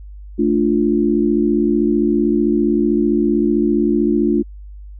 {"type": "chord", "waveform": "sine", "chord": "D minor", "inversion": "second", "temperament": "equal", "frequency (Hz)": [220, 293.7, 349.2], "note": ["A3", "D4", "F4"], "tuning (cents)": [0, 0, 0], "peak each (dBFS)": -17, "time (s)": [0.38, 4.43], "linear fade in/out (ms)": 20, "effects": ["added 50 Hz sine -32 dBFS peak until 4.99 s"]}